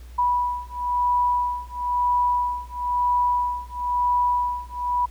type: beating tone pair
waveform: sine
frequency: 980 / 981 Hz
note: B5 / B5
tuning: -14 / -12 cents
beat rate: 1 Hz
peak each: -23 dBFS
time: 0.18-5.06 s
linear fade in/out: 10 ms
effects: added 60 Hz sine -38 dBFS peak until 5.1 s + pink hiss -54 dBFS RMS until 5.1 s